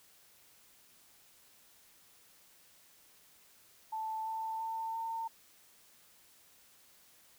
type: tone with pitch steps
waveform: sine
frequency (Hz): 880 / 888.7 / 897.5 / 906.3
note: A5 / A5 / A5 / A#5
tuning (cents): 0 / +17 / +34 / -49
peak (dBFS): -35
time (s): 3.92-5.28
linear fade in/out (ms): 10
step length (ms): 340
effects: white hiss -63 dBFS RMS until 7.38 s